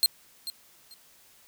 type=tone with echo; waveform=sawtooth; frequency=4186 Hz; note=C8; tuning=in tune; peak=-15 dBFS; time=0.03-0.06 s; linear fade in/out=0 ms; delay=440 ms; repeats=2; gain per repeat=-14 dB; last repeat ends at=0.94 s; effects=white hiss -58 dBFS RMS until 1.47 s